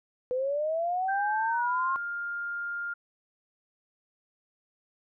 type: linear sweep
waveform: sine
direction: up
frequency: 493.9 to 1077 Hz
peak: -26 dBFS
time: 0.31-1.96 s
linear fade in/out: 0 ms
type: tone with pitch glide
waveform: sine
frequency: 1568 to 1405 Hz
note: G6 to F6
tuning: 0 to +10 cents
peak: -31 dBFS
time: 1.08-2.94 s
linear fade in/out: 10 ms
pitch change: -190 cents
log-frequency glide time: 1.48-1.7 s
effects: none

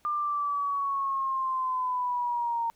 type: linear sweep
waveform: sine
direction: down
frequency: 1200 to 921 Hz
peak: -26 dBFS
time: 0.05-2.7 s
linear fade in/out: 0 ms
effects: pink hiss -66 dBFS RMS until 2.75 s

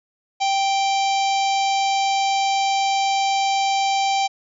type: harmonic tone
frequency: 784 Hz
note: G5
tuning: in tune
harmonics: 1 / 3 / 4 / 5 / 6 / 7 / 8 / 9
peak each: -18 / -28 / -30 / -32 / -34 / -35 / -36 / -37 dBFS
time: 0.4-4.28 s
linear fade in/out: 20 ms
effects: none

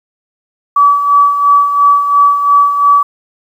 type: tone with tremolo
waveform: sine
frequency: 1146 Hz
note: D6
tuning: 43 cents flat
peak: -3 dBFS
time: 0.76-3.03 s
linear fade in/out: 5 ms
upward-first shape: sine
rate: 2.9 Hz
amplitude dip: 60%
effects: 7-bit

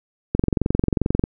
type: click train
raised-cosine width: 3 ms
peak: -5 dBFS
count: 21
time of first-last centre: 0.35-1.239 s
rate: 22.5 Hz
effects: none

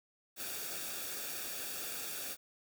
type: noise with comb filter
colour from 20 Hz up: white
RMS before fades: -41 dBFS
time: 0.36-2.37 s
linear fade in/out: 50 ms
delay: 0.98 ms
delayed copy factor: -0.6
effects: none

